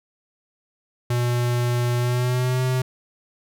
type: tone with pitch glide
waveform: square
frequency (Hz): 121.4 to 128.47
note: B2 to C3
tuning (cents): -29 to -31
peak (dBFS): -20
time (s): 1.1-2.82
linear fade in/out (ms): 5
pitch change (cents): +98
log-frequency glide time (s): 1.97-2.64
effects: none